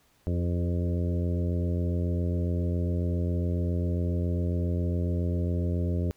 harmonic tone with a mistuned harmonic, 87.31 Hz, F2, in tune, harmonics 1 / 2 / 3 / 4 / 5 / 6 / 7, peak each -26 / -32 / -36 / -38 / -40 / -42 / -43 dBFS, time 0.27-6.11 s, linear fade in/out 0 ms, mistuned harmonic 5, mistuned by -16 cents, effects pink hiss -65 dBFS RMS until 6.16 s

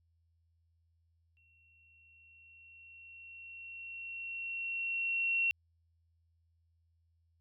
sine tone with exponential growth, 2727 Hz, F7, 42 cents flat, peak -27 dBFS, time 1.37-5.51 s, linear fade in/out 0 ms, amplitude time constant 900 ms, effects added 83 Hz sine -70 dBFS peak until 7.4 s

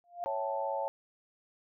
sine tone with exponential growth, 698.5 Hz, F5, in tune, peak -30 dBFS, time 0.04-0.24 s, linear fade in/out 0 ms, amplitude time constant 43 ms
sine chord, A dominant seventh, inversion first, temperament equal, 554.4 / 659.3 / 784 / 880 Hz, C#5 / E5 / G5 / A5, 0 / 0 / 0 / 0 cents, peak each -35 / -39 / -40 / -35 dBFS, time 0.26-0.88 s, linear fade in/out 0 ms
effects none

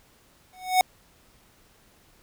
square tone with exponential growth, 740 Hz, F#5, in tune, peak -14 dBFS, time 0.53-0.81 s, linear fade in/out 1 ms, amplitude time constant 60 ms, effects pink hiss -59 dBFS RMS until 2.22 s

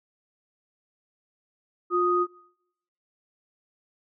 sine tone pair together, 355.3 / 1244.5 Hz, F4 / D#6, +30 / 0 cents, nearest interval octave + minor seventh, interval 2170 cents, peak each -23 dBFS, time 1.9-2.27 s, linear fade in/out 50 ms, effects noise-tail reverb RT60 0.8 s tail -23 dB re dry

